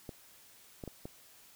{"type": "clicks", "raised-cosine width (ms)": 2, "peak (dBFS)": -28, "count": 4, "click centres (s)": [0.092, 0.838, 0.877, 1.055], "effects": ["white hiss -59 dBFS RMS until 1.55 s"]}